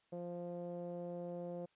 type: tone with low-pass filter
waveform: sawtooth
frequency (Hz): 174.61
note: F3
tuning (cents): 0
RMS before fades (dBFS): -44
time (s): 0.12-1.66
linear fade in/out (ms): 10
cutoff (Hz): 570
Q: 4.8
effects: white hiss -75 dBFS RMS until 1.75 s + resampled to 8000 Hz